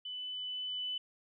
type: tone with level ramp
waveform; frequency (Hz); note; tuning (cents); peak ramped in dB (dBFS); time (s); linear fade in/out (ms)
sine; 2999; F#7; +23; -39 to -34; 0.05-0.98; 5
effects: none